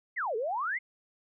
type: exponential two-way sweep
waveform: sine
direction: down then up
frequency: 2192 to 415.3 to 2192 Hz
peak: -29 dBFS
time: 0.16-0.79 s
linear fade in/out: 20 ms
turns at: 0.36 s
effects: none